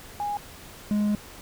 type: tone pair in turn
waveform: sine / triangle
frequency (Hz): 823 / 208.3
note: G#5 / G#3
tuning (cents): -16 / +5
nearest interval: 2 octaves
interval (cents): 2379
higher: first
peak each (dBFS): -26 / -19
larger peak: second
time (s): 0.2-0.37 / 0.91-1.15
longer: second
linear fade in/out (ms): 0
effects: pink hiss -45 dBFS RMS until 1.41 s